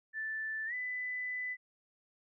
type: tone with pitch glide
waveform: sine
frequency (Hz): 1760 to 1998.5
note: A6 to B6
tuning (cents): 0 to +20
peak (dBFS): -35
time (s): 0.13-1.57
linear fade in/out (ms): 50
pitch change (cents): +220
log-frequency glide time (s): 0.66-0.74
effects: none